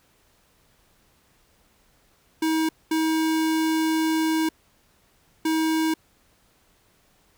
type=tone bursts at uneven times; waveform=square; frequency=318.8 Hz; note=D#4; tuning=42 cents sharp; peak=-21 dBFS; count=3; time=2.42-2.69 / 2.91-4.49 / 5.45-5.94 s; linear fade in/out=5 ms; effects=pink hiss -62 dBFS RMS until 7.37 s